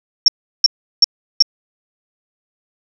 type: tone bursts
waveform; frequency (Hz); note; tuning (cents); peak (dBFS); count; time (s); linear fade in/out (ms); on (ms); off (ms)
sine; 5490; F8; -31; -4; 4; 0.26-1.424; 2; 21; 360
effects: none